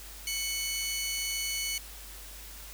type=tone pair together; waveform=15% pulse; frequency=2217 / 2990 Hz; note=C#7 / F#7; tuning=0 / +17 cents; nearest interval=perfect fourth; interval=517 cents; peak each=-27 dBFS; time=0.27-1.78 s; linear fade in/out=2 ms; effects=added 50 Hz sine -47 dBFS peak until 2.73 s + white hiss -47 dBFS RMS until 2.73 s